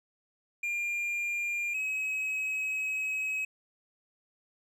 triangle tone pair in turn, 2400 / 2552 Hz, D7 / D#7, +37 / +43 cents, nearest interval minor second, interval 106 cents, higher second, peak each -28 dBFS, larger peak neither, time 0.63-1.74 / 1.74-3.45 s, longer second, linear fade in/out 5 ms, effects none

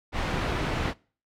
pink low-pass noise, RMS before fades -28 dBFS, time 0.12-0.94 s, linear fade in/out 50 ms, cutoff 2800 Hz, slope 12 dB/octave, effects noise-tail reverb RT60 0.4 s tail -24 dB re dry + MP3 96 kbps

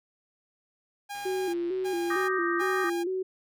sawtooth tone bursts, 812 Hz, G#5, 39 cents flat, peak -31 dBFS, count 3, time 1.09-3.04 s, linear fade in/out 20 ms, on 450 ms, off 300 ms
click train, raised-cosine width 0.3 ms, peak -35 dBFS, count 147, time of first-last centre 1.15-2.256 s, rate 132 Hz
sine tone with vibrato, 359.3 Hz, F4, 49 cents sharp, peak -27 dBFS, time 1.25-3.23 s, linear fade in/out 10 ms, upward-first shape square, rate 2.2 Hz, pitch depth 73 cents each way
sine chord, Eb major seventh, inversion third, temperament equal, 1174.7 / 1244.5 / 1568 / 1864.7 Hz, D6 / Eb6 / G6 / Bb6, 0 / 0 / 0 / 0 cents, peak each -33 dBFS, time 2.1-2.9 s, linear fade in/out 5 ms
effects none

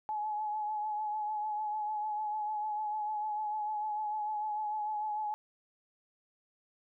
sine tone with vibrato, 849 Hz, G#5, 38 cents sharp, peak -32 dBFS, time 0.09-5.34 s, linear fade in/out 0 ms, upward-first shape triangle, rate 6.7 Hz, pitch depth 38 cents each way, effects none

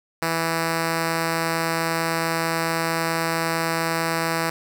5% pulse tone, 164.5 Hz, E3, 3 cents flat, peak -10 dBFS, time 0.22-4.5 s, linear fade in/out 2 ms, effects none

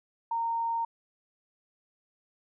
sine tone, 922 Hz, A#5, 19 cents flat, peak -27 dBFS, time 0.31-0.85 s, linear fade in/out 5 ms, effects none

